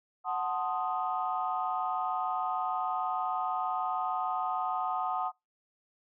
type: chord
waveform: sine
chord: F# diminished seventh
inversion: none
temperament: equal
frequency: 740 / 880 / 1046.5 / 1244.5 Hz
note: F#5 / A5 / C6 / Eb6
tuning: 0 / 0 / 0 / 0 cents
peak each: -32 / -36 / -37 / -34 dBFS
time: 0.24-5.32 s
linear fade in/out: 50 ms
effects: noise-tail reverb RT60 0.2 s tail -26 dB re dry + tanh soft clip ceiling -19 dBFS